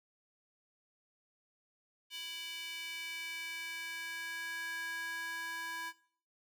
square tone with high-pass filter sweep, 330 Hz, E4, 2 cents sharp, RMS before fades -42 dBFS, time 2.1-5.93 s, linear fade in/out 50 ms, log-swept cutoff 2900 to 1300 Hz, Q 3.3, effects noise-tail reverb RT60 0.5 s tail -17 dB re dry

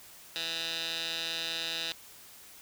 15% pulse tone with band-pass filter, 164.81 Hz, E3, in tune, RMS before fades -35 dBFS, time 0.36-1.92 s, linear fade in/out 0 ms, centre 3700 Hz, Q 3.4, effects white hiss -52 dBFS RMS until 2.61 s

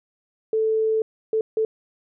sine tone bursts at uneven times, 440 Hz, A4, in tune, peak -18 dBFS, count 3, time 0.53-1.02 / 1.33-1.41 / 1.57-1.65 s, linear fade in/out 2 ms, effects none

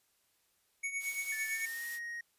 square tone with tremolo, 2227 Hz, C#7, 7 cents sharp, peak -33 dBFS, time 0.83-1.66 s, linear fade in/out 10 ms, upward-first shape triangle, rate 8.9 Hz, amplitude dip 75%
blue noise, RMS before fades -44 dBFS, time 0.99-2 s, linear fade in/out 50 ms
triangle tone with pitch glide, 1760 to 1875.5 Hz, A6 to A#6, 0 to +10 cents, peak -37 dBFS, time 1.32-2.21 s, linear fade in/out 5 ms, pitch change +110 cents, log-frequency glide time 1.47-1.84 s
effects white hiss -74 dBFS RMS until 2.38 s + resampled to 32000 Hz

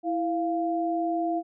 sine tone pair together, 330 / 696 Hz, E4 / F5, +2 / -6 cents, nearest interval octave + minor second, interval 1292 cents, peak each -27 dBFS, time 0.03-1.43 s, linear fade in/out 50 ms, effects none

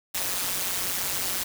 white noise with amplitude modulation, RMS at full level -25 dBFS, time 0.14-1.44 s, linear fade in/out 10 ms, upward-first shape sine, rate 185 Hz, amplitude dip 80%, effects none

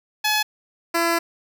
10% pulse tone pair in turn, 851 / 336.8 Hz, G#5 / E4, +42 / +37 cents, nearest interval octave + major third, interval 1605 cents, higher first, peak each -10 dBFS, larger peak neither, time 0.24-0.43 / 0.94-1.19 s, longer second, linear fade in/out 10 ms, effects none

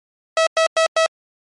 sawtooth tone bursts, 648 Hz, E5, 30 cents flat, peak -9 dBFS, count 4, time 0.37-1.062 s, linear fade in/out 2 ms, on 98 ms, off 100 ms, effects low-pass 7000 Hz 12 dB/octave + MP3 48 kbps

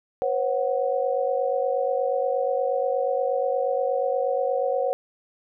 sine chord, B suspended second, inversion none, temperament equal with one note detuned, 493.9 / 542.3 / 740 Hz, B4 / C#5 / F#5, 0 / -38 / 0 cents, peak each -26 / -24 / -28 dBFS, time 0.22-4.93 s, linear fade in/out 0 ms, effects none

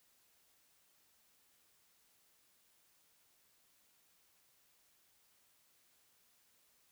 silence, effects white hiss -72 dBFS RMS until 6.91 s

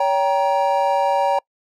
triangle chord, G diminished, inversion second, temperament just, 564.5 / 784 / 940.8 Hz, Db5 / G5 / Bb5, +31 / 0 / +16 cents, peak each -18 dBFS, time 0-1.39 s, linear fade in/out 5 ms, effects noise-tail reverb RT60 0.1 s tail -26 dB re dry

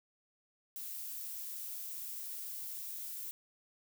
violet noise, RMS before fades -43 dBFS, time 0.76-3.31 s, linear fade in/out 0 ms, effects none

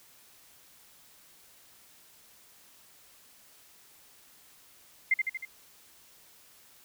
sine tone with echo, 2093 Hz, C7, in tune, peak -20 dBFS, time 5.11-5.14 s, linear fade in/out 5 ms, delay 78 ms, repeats 4, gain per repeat -4 dB, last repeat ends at 5.452 s, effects white hiss -58 dBFS RMS until 6.84 s

